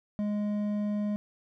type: tone with hard clipping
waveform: triangle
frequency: 207.7 Hz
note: G#3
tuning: in tune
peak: -29 dBFS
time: 0.19-1.16 s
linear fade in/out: 0 ms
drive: 10 dB
effects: none